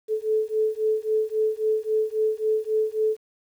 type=beating tone pair; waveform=sine; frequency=432.8 / 436.5 Hz; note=A4 / A4; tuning=-29 / -14 cents; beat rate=3.7 Hz; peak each=-24 dBFS; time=0.08-3.17 s; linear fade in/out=50 ms; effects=9-bit